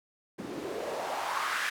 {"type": "noise with band-pass filter sweep", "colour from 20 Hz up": "white", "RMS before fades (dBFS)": -34, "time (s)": [0.38, 1.7], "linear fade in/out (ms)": 10, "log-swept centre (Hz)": [240, 1800], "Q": 2.7, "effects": []}